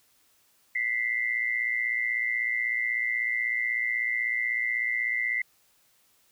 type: tone pair together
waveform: sine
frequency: 1976.8 / 2093 Hz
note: B6 / C7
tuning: +1 / 0 cents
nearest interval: minor second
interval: 99 cents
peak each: -28 dBFS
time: 0.75-5.42 s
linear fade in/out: 5 ms
effects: white hiss -65 dBFS RMS until 6.31 s